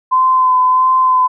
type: tone with vibrato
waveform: sine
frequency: 1024 Hz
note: C6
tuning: 38 cents flat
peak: -8 dBFS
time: 0.11-1.28 s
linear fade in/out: 20 ms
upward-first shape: sine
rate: 1.5 Hz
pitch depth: 18 cents each way
effects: none